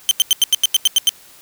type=tone bursts; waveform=sawtooth; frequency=3100 Hz; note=G7; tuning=20 cents flat; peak=-6 dBFS; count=10; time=0.09-1.092 s; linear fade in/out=0 ms; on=21 ms; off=88 ms; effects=white hiss -45 dBFS RMS until 1.41 s